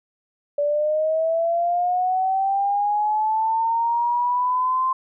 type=linear sweep; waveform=sine; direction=up; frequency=576 to 1046.5 Hz; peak=-18 dBFS; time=0.58-4.93 s; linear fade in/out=5 ms; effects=none